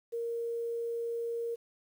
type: tone with quantisation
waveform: sine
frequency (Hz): 466.2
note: A#4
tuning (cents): 0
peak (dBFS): -32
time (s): 0.12-1.56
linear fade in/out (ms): 20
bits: 10
effects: none